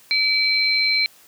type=tone pair together; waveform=sine; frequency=2307 / 4117 Hz; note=D7 / C8; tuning=-31 / -29 cents; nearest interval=minor seventh; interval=1002 cents; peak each=-19 dBFS; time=0.11-1.06 s; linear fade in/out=0 ms; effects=white hiss -51 dBFS RMS until 1.27 s + high-pass 100 Hz 12 dB/octave